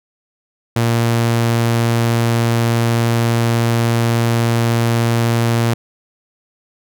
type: tone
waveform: sawtooth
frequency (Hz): 116.54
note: A#2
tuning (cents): 0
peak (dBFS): -9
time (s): 0.76-5.74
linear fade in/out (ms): 5
effects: none